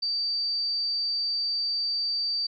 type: tone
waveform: sine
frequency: 4636 Hz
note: D8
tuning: 23 cents flat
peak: -25 dBFS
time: 0.02-2.47 s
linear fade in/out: 10 ms
effects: none